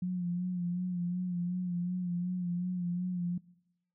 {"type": "tone with vibrato", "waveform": "sine", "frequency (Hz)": 178.2, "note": "F3", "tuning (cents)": 35, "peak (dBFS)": -30, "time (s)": [0.02, 3.38], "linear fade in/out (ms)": 5, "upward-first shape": "sine", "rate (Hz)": 2.7, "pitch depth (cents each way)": 41, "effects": ["noise-tail reverb RT60 0.9 s tail -23 dB re dry"]}